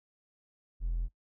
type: tone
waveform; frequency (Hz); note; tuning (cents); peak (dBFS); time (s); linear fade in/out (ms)
triangle; 42.13; E1; +38; -26; 0.8-1.09; 50
effects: noise-tail reverb RT60 0.1 s tail -20 dB re dry + tanh soft clip ceiling -25 dBFS